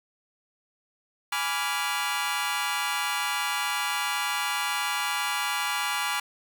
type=chord; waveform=20% pulse; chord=G# diminished seventh; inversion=none; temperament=equal with one note detuned; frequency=830.6 / 987.8 / 1163.2 / 1396.9 Hz; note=G#5 / B5 / D6 / F6; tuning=0 / 0 / -17 / 0 cents; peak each=-27 dBFS; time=1.32-6.2 s; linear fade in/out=5 ms; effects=8-bit